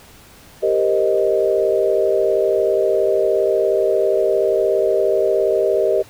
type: chord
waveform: sine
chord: C minor seventh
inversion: second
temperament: equal with one note detuned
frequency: 393.6 / 466.2 / 523.3 / 622.3 Hz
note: G4 / Bb4 / C5 / Eb5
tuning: +7 / 0 / 0 / 0 cents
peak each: -18 / -20 / -23 / -18 dBFS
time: 0.62-6.03 s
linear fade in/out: 20 ms
effects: pink hiss -45 dBFS RMS until 6.09 s